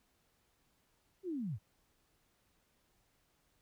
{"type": "linear sweep", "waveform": "sine", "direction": "down", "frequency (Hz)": [392, 82.41], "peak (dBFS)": -36, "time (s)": [1.23, 1.59], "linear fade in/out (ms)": 50, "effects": ["pink hiss -75 dBFS RMS until 3.61 s"]}